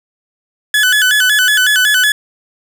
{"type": "tone with vibrato", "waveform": "30% pulse", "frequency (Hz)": 1600, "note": "G6", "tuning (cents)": 35, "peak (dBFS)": -6, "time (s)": [0.74, 2.12], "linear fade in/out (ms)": 2, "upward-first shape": "square", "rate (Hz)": 5.4, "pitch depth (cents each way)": 110, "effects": []}